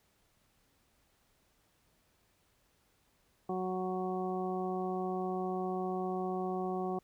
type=harmonic tone; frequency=185 Hz; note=F#3; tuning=in tune; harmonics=1 / 2 / 3 / 4 / 5 / 6; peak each=-38 / -36 / -47 / -38 / -52 / -45 dBFS; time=3.49-6.99 s; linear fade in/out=5 ms; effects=pink hiss -72 dBFS RMS until 7.03 s